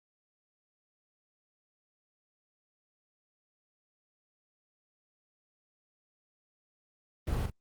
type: noise with echo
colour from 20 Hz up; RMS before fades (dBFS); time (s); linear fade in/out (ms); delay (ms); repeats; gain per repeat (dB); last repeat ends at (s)
brown; -32; 7.27-7.46; 5; 42; 1; -7; 7.502
effects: Opus 24 kbps